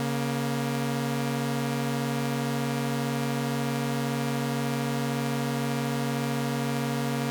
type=tone pair together; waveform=sawtooth; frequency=139 / 236.1 Hz; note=C#3 / A#3; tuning=+5 / +22 cents; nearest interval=major sixth; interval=917 cents; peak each=-25 dBFS; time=0-7.3 s; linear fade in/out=0 ms; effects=9-bit